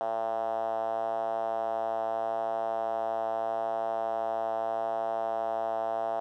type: tone with band-pass filter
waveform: 5% pulse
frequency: 112.6 Hz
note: A2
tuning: 40 cents sharp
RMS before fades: -31 dBFS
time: 0.01-6.2 s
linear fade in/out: 0 ms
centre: 700 Hz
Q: 6.1
effects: none